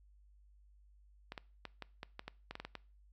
clicks, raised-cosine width 0.3 ms, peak -27 dBFS, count 12, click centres 1.321 / 1.378 / 1.653 / 1.823 / 2.031 / 2.194 / 2.28 / 2.51 / 2.554 / 2.6 / 2.65 / 2.753 s, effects noise-tail reverb RT60 0.4 s tail -22 dB re dry + added 50 Hz sine -61 dBFS peak until 3.12 s

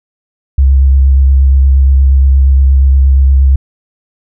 sine tone with vibrato, 67.3 Hz, C2, 49 cents sharp, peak -3 dBFS, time 0.58-3.56 s, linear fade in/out 5 ms, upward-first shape sine, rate 8.5 Hz, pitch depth 24 cents each way, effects none

